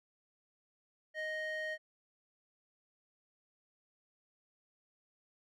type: tone with band-pass filter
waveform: square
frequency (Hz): 622.3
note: D#5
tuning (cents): 0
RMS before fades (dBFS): -39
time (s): 1.14-1.78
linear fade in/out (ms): 50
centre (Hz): 1500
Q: 4.6
effects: none